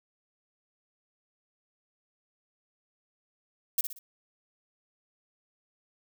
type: noise with echo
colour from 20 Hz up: violet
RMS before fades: -25 dBFS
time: 3.78-3.81 s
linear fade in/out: 5 ms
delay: 60 ms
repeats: 3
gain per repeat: -8 dB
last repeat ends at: 3.99 s
effects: none